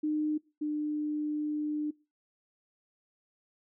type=tone pair in turn; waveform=sine; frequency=304.5 / 300.3 Hz; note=D#4 / D4; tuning=-37 / +39 cents; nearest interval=unison; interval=24 cents; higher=first; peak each=-27 / -29 dBFS; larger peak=first; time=0.03-0.38 / 0.61-1.91 s; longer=second; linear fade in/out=10 ms; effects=noise-tail reverb RT60 0.3 s tail -23 dB re dry